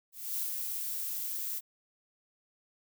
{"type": "noise with ADSR envelope", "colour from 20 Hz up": "violet", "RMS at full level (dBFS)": -33, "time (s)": [0.12, 1.61], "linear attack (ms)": 270, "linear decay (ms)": 110, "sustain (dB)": -3, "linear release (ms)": 35, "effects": []}